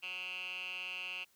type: tone with band-pass filter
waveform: 10% pulse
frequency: 183.2 Hz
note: F#3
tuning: 17 cents flat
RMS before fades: -42 dBFS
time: 0.02-1.25 s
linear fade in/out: 20 ms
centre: 2700 Hz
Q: 9.2
effects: white hiss -70 dBFS RMS until 1.35 s